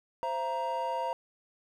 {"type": "tone cluster", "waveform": "triangle", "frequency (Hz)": [523, 674, 938], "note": ["C5", "E5", "A#5"], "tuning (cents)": [-1, 38, 11], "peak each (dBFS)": [-34, -35, -30], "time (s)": [0.23, 1.13], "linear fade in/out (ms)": 0, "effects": []}